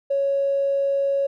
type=tone with tanh clipping; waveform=triangle; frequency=554.4 Hz; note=C#5; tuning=in tune; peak=-18 dBFS; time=0.1-1.27 s; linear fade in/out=10 ms; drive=2 dB; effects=none